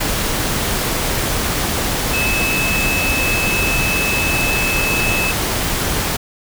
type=tone in noise; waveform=sine; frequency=2600 Hz; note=E7; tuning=24 cents flat; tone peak=-18 dBFS; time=2.13-5.32 s; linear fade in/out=10 ms; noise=pink; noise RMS=-19 dBFS; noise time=0-6.17 s; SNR=-2 dB; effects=none